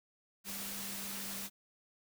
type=tone in noise; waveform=sine; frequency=198.3 Hz; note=G3; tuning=20 cents sharp; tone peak=-49 dBFS; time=0.44-1.5 s; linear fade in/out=50 ms; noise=white; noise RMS=-42 dBFS; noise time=0.44-1.5 s; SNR=-10 dB; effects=none